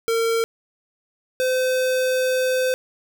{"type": "tone pair in turn", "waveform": "square", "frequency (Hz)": [456.7, 512.6], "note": ["A#4", "C5"], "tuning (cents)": [-36, -36], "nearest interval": "major second", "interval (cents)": 200, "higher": "second", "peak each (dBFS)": -19, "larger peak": "neither", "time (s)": [[0.08, 0.44], [1.4, 2.74]], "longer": "second", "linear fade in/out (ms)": 0, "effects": []}